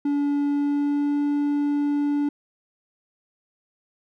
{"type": "tone with pitch glide", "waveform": "triangle", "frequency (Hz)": [286.8, 289.5], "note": ["D4", "D4"], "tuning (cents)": [-41, -25], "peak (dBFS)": -18, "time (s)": [0.05, 2.29], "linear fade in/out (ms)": 5, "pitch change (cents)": 16, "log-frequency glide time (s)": [0.49, 1.23], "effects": []}